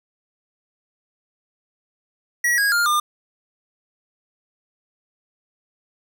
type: tone with pitch steps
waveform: square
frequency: 1921 / 1643.6 / 1406.3 / 1203.2 Hz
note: B6 / G#6 / F6 / D6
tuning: -48 / -18 / +12 / +42 cents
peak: -17 dBFS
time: 2.44-3 s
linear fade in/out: 5 ms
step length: 140 ms
effects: 9-bit